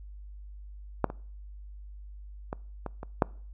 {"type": "clicks", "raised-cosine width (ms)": 1, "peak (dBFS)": [-9, -23, -19, -20, -24, -7], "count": 6, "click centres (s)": [1.043, 1.101, 2.529, 2.863, 3.031, 3.222], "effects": ["noise-tail reverb RT60 0.5 s tail -24 dB re dry", "added 50 Hz sine -42 dBFS peak until 3.53 s"]}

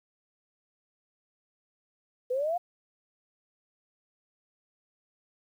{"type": "exponential sweep", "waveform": "sine", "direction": "up", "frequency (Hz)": [487.3, 726], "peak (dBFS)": -26, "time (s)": [2.3, 2.58], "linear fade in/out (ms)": 10, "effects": ["10-bit"]}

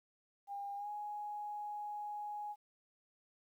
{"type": "tone with pitch glide", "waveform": "sine", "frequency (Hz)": [804, 832.8], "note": ["G5", "G#5"], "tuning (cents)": [44, 5], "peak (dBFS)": -40, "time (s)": [0.47, 2.56], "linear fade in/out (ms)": 50, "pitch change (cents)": 61, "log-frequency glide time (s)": [0.76, 0.89], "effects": ["12-bit"]}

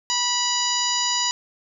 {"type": "harmonic tone with a mistuned harmonic", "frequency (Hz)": 978, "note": "B5", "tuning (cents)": -17, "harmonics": [1, 2, 3, 4, 5, 6, 7], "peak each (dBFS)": [-27, -32, -28, -29, -26, -31, -26], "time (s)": [0.1, 1.31], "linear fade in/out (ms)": 0, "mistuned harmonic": 7, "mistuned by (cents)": 21, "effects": []}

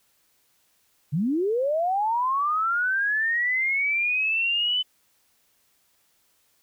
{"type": "linear sweep", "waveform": "sine", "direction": "up", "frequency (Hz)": [132.1, 3031], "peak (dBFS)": -21, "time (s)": [1.12, 4.83], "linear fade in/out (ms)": 20, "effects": ["white hiss -66 dBFS RMS until 6.62 s"]}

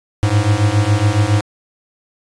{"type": "beating tone pair", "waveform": "square", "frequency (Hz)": [100.4, 107.6], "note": ["G2", "A2"], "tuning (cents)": [42, -38], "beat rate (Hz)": 7.2, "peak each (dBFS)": [-16, -15], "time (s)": [0.23, 1.41], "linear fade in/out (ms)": 0, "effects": ["resampled to 22050 Hz"]}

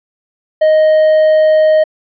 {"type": "tone", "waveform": "triangle", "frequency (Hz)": 623, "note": "D#5", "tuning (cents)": 2, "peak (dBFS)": -4, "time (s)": [0.61, 1.84], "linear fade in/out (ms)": 10, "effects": ["resampled to 11025 Hz"]}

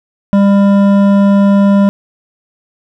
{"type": "tone with hard clipping", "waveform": "sine", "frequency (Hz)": 199.5, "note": "G3", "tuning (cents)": 31, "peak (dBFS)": -7, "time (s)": [0.33, 1.89], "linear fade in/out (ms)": 0, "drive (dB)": 11, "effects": []}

